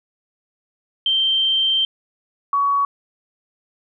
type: tone pair in turn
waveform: sine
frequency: 3136 / 1124.9 Hz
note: G7 / C#6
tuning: 0 / +25 cents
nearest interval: octave + tritone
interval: 1775 cents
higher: first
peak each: -15 dBFS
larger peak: neither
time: 1.06-1.85 / 2.53-2.85 s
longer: first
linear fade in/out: 2 ms
effects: none